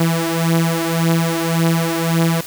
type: beating tone pair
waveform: sawtooth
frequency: 164.81 / 166.61 Hz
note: E3 / E3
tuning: 0 / +19 cents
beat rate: 1.8 Hz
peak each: -13 / -15 dBFS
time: 0-2.41 s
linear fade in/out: 5 ms
effects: white hiss -33 dBFS RMS until 2.46 s